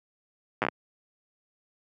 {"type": "slowing click train", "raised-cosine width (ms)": 0.5, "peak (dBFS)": -10, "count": 6, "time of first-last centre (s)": [0.62, 0.686], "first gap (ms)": 8, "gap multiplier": 1.25, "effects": ["high-pass 150 Hz 12 dB/octave"]}